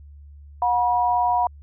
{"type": "tone pair together", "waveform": "sine", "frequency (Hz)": [724, 966.4], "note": ["F#5", "B5"], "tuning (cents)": [-38, -38], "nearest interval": "perfect fourth", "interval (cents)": 500, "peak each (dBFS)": -20, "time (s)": [0.62, 1.47], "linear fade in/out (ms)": 2, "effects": ["added 72 Hz sine -41 dBFS peak until 1.62 s"]}